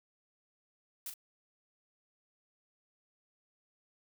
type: noise with echo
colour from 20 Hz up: blue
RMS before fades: -41 dBFS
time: 1.06-1.1 s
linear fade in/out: 2 ms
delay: 39 ms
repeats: 1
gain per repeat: -7 dB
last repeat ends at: 1.139 s
effects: none